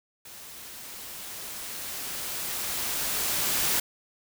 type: noise with level ramp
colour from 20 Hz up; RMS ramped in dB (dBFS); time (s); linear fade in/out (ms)
white; -45 to -25; 0.25-3.8; 5
effects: none